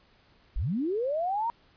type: linear sweep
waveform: sine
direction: up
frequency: 31 to 954 Hz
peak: -26 dBFS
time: 0.56-1.5 s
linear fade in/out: 0 ms
effects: pink hiss -62 dBFS RMS until 1.76 s + resampled to 11025 Hz